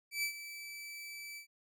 sawtooth tone with ADSR envelope, 2314 Hz, D7, 26 cents flat, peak -28 dBFS, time 0.11-1.47 s, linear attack 120 ms, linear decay 92 ms, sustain -13 dB, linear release 100 ms, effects none

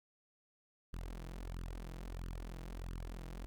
sawtooth tone with flanger, 43.18 Hz, F1, 19 cents flat, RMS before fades -45 dBFS, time 0.93-3.46 s, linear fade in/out 0 ms, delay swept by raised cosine 0.63 to 6.33 ms, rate 1.5 Hz, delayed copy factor +1, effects none

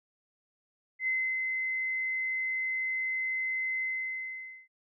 sine tone with ADSR envelope, 2054 Hz, C7, 33 cents flat, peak -26 dBFS, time 0.99-4.68 s, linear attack 82 ms, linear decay 300 ms, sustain -3 dB, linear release 860 ms, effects none

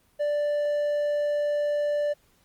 triangle tone, 587.3 Hz, D5, in tune, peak -21 dBFS, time 0.19-2.14 s, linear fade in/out 20 ms, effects pink hiss -64 dBFS RMS until 2.44 s + Opus 24 kbps

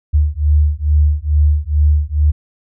sine beating tone pair, 73.6 / 75.9 Hz, D2 / D#2, +4 / -42 cents, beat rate 2.3 Hz, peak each -13 dBFS, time 0.13-2.32 s, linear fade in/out 20 ms, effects none

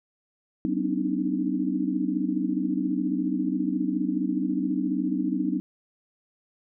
sine tone cluster, 189.7 / 247.6 / 272.6 / 297 / 311.5 Hz, F#3 / B3 / C#4 / D4 / D#4, +43 / +5 / -29 / +20 / +2 cents, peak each -30 dBFS, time 0.65-5.6 s, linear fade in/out 0 ms, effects none

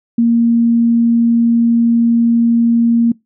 sine tone, 233.1 Hz, A#3, in tune, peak -8 dBFS, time 0.18-3.12 s, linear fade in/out 5 ms, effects noise-tail reverb RT60 0.2 s tail -24 dB re dry

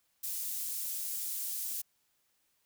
pink high-pass noise, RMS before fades -37 dBFS, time 0.23-1.82 s, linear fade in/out 10 ms, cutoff 10000 Hz, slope 12 dB/octave, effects white hiss -75 dBFS RMS until 2.65 s

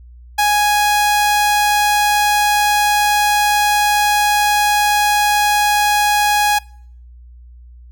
sawtooth tone, 830.6 Hz, G#5, in tune, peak -8 dBFS, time 0.38-6.59 s, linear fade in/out 10 ms, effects noise-tail reverb RT60 0.6 s tail -25 dB re dry + added 60 Hz sine -37 dBFS peak until 7.91 s

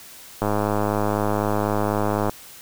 click train, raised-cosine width 1 ms, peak -8 dBFS, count 196, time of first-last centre 0.42-2.295 s, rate 104 Hz, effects white hiss -43 dBFS RMS until 2.61 s

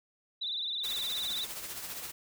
sine tone with vibrato, 3729 Hz, A#7, in tune, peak -32 dBFS, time 0.41-1.45 s, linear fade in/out 10 ms, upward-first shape sine, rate 19 Hz, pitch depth 110 cents each way
white noise with tremolo, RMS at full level -39 dBFS, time 0.83-2.12 s, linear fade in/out 20 ms, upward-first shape sine, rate 15 Hz, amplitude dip 45%
effects none

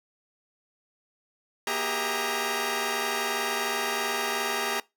10% pulse tone cluster, 238 / 381.7 / 404.3 / 643 / 933 Hz, A#3 / G4 / G#4 / E5 / A#5, +36 / -46 / -46 / -43 / +1 cents, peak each -29 / -29 / -22 / -26 / -24 dBFS, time 1.67-4.8 s, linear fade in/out 2 ms, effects noise-tail reverb RT60 0.2 s tail -21 dB re dry

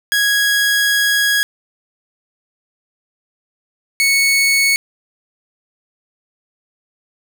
sawtooth tone pair in turn, 1657 / 2212 Hz, G#6 / C#7, -4 / -4 cents, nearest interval perfect fourth, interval 500 cents, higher second, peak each -9 / -8 dBFS, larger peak second, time 0.12-1.43 / 4-4.76 s, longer first, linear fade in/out 0 ms, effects none

